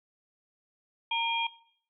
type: tone cluster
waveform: sine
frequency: 923 / 2402 / 3244 Hz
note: A#5 / D7 / G#7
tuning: -17 / +38 / -41 cents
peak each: -31 / -32 / -31 dBFS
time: 1.11-1.47 s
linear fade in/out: 5 ms
effects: noise-tail reverb RT60 0.6 s tail -19 dB re dry